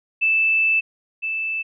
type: tone pair in turn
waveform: sine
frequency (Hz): 2637 / 2637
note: E7 / E7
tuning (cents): 0 / 0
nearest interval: unison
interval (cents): 0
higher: neither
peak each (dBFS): -15 / -22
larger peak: first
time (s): 0.21-0.81 / 1.22-1.63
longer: first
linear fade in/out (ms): 20
effects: none